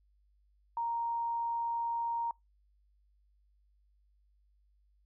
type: tone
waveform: sine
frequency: 932.3 Hz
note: A#5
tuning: in tune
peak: -31 dBFS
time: 0.77-2.31 s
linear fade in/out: 2 ms
effects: noise-tail reverb RT60 0.2 s tail -26 dB re dry + added 50 Hz sine -66 dBFS peak until 5.05 s